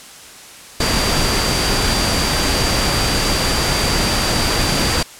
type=tone in noise; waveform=sine; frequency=4704 Hz; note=D8; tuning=2 cents sharp; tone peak=-23 dBFS; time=0.8-5.03 s; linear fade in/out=5 ms; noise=pink; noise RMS=-17 dBFS; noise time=0.8-5.03 s; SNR=-9 dB; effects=white hiss -38 dBFS RMS until 5.19 s + low-pass 10000 Hz 12 dB/octave